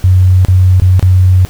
sine tone with dropouts, 92.3 Hz, F#2, 4 cents flat, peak -3 dBFS, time 0.04-1.45 s, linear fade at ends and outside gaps 0 ms, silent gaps 0.449-0.484 / 0.799-0.82 / 0.995-1.027 s, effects pink hiss -35 dBFS RMS until 1.49 s

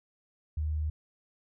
sine tone, 76.7 Hz, D#2, 24 cents flat, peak -28 dBFS, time 0.57-0.9 s, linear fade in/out 5 ms, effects none

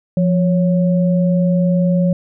sine tone pair together, 174.61 / 554.4 Hz, F3 / C#5, 0 / 0 cents, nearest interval octave + minor sixth, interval 2000 cents, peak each -12 / -20 dBFS, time 0.17-2.13 s, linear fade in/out 2 ms, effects none

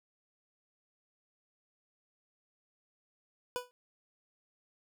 25% pulse tone with exponential decay, 493.9 Hz, B4, in tune, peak -26 dBFS, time 3.56-3.71 s, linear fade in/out 0 ms, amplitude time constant 31 ms, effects none

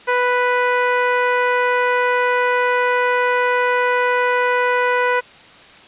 15% pulse tone, 493.9 Hz, B4, in tune, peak -8 dBFS, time 0.07-5.21 s, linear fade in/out 20 ms, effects white hiss -43 dBFS RMS until 5.87 s + resampled to 8000 Hz

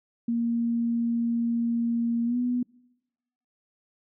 sine tone with pitch glide, 233.7 to 245.9 Hz, A#3 to B3, +5 to -7 cents, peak -23 dBFS, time 0.28-2.63 s, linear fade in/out 5 ms, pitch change +88 cents, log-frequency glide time 2.25-2.37 s, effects noise-tail reverb RT60 1.0 s tail -26 dB re dry

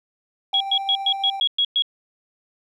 triangle tone with tremolo, 784 Hz, G5, in tune, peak -23 dBFS, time 0.53-1.4 s, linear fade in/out 2 ms, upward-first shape sine, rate 15 Hz, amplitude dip 25%
sine tone bursts, 3322 Hz, G#7, in tune, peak -16 dBFS, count 8, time 0.54-1.822 s, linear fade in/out 2 ms, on 64 ms, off 110 ms
effects none

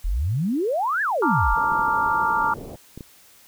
sine exponential two-way sweep, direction up then down, 36.71 to 1799 to 36.71 Hz, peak -20 dBFS, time 0.04-1.55 s, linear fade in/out 10 ms, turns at 1.02 s
sine chord, Bb major seventh, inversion third, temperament equal, 880 / 932.3 / 1174.7 / 1396.9 Hz, A5 / Bb5 / D6 / F6, 0 / 0 / 0 / 0 cents, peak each -24 dBFS, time 1.22-2.54 s, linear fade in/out 5 ms
white low-pass noise, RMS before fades -37 dBFS, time 1.56-2.76 s, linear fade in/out 5 ms, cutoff 580 Hz, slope 24 dB/octave
clicks, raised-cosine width 3 ms, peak -23 dBFS, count 7, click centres 1.721 / 1.795 / 1.883 / 2.062 / 2.445 / 2.976 / 3.008 s
effects white hiss -52 dBFS RMS until 3.47 s

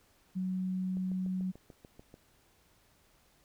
sine tone, 185.7 Hz, F#3, 7 cents sharp, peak -31 dBFS, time 0.35-1.52 s, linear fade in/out 20 ms
click train, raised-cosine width 2 ms, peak -37 dBFS, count 9, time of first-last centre 0.97-2.141 s, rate 6.83 Hz
effects pink hiss -67 dBFS RMS until 3.44 s

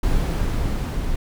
brown noise with level ramp, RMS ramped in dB -19 to -24 dBFS, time 0.03-1.16 s, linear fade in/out 5 ms, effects none

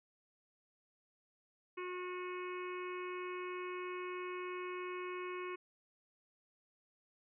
harmonic tone with a mistuned harmonic, 362.3 Hz, F#4, 36 cents flat, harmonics 1 / 3 / 4 / 5 / 6 / 7 / 8, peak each -42 / -46 / -55 / -56 / -51 / -52 / -61 dBFS, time 1.77-5.56 s, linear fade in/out 10 ms, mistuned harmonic 6, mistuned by +22 cents, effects none

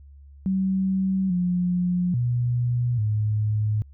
sine tone with pitch steps, 190.5 / 178.6 / 121.7 / 106.8 Hz, G3 / F3 / B2 / G#2, -49 / +39 / -25 / +49 cents, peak -20 dBFS, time 0.46-3.82 s, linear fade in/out 0 ms, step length 840 ms, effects added 70 Hz sine -44 dBFS peak until 3.93 s

